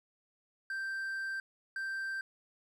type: tone bursts at uneven times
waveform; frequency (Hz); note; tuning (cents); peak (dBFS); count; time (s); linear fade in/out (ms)
triangle; 1568; G6; 0; -33; 2; 0.7-1.4 / 1.76-2.21; 2
effects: none